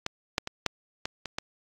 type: clicks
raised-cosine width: 0.2 ms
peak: -12 / -7 / -16 / -7 / -13 / -17 / -13 dBFS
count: 7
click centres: 0.064 / 0.381 / 0.474 / 0.663 / 1.055 / 1.257 / 1.385 s
effects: AAC 64 kbps